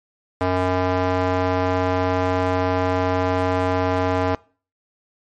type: tone with band-pass filter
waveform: square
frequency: 91.7 Hz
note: F#2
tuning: 15 cents flat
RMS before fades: -20 dBFS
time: 0.41-4.35 s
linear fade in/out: 0 ms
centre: 740 Hz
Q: 0.93
effects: noise-tail reverb RT60 0.4 s tail -23 dB re dry + MP3 48 kbps